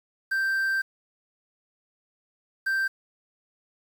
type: tone bursts at uneven times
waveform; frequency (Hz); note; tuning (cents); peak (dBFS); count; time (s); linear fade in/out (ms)
triangle; 1568; G6; 0; -21; 2; 0.31-0.82 / 2.66-2.88; 10
effects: 8-bit